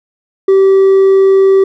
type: tone with hard clipping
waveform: sine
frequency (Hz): 386.8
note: G4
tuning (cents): -23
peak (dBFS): -5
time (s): 0.48-1.64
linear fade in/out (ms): 5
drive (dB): 2
effects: none